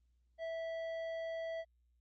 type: tone with tanh clipping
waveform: triangle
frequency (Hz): 656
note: E5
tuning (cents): -9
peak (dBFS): -40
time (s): 0.38-1.65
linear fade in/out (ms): 50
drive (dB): 14
effects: added 60 Hz sine -70 dBFS peak until 2 s + Opus 24 kbps